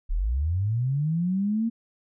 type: linear sweep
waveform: sine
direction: up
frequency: 32.34 to 233.1 Hz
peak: -22 dBFS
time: 0.09-1.7 s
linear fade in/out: 20 ms
effects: none